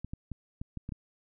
clicks, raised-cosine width 5 ms, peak -25 dBFS, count 7, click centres 0.046 / 0.135 / 0.317 / 0.615 / 0.773 / 0.891 / 0.922 s, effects none

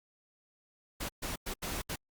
pink noise bursts at uneven times, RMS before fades -37 dBFS, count 5, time 1-1.09 / 1.22-1.36 / 1.46-1.54 / 1.62-1.82 / 1.89-1.96 s, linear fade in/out 10 ms, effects Opus 48 kbps

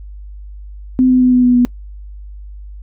sine tone with pitch steps, 256.3 / 253.9 / 251.6 / 249.3 / 247 / 244.7 Hz, C4 / B3 / B3 / B3 / B3 / B3, -36 / +48 / +32 / +16 / 0 / -16 cents, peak -7 dBFS, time 0.99-1.65 s, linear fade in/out 0 ms, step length 110 ms, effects noise-tail reverb RT60 0.1 s tail -23 dB re dry + added 50 Hz sine -29 dBFS peak until 2.82 s

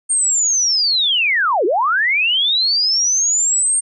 sine linear two-way sweep, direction down then up, 8760 to 327.2 to 8760 Hz, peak -13 dBFS, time 0.09-3.81 s, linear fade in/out 20 ms, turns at 1.65 s, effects none

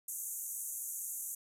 white band-pass noise, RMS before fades -41 dBFS, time 0.08-1.35 s, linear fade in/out 5 ms, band 6300 to 14000 Hz, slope 96 dB/octave, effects none

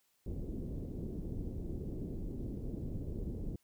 pink low-pass noise, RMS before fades -40 dBFS, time 0.26-3.56 s, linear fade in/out 5 ms, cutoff 390 Hz, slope 24 dB/octave, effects white hiss -75 dBFS RMS until 3.63 s

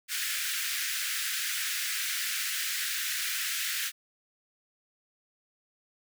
pink high-pass noise, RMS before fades -32 dBFS, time 0.08-3.92 s, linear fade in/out 50 ms, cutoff 1500 Hz, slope 48 dB/octave, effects none

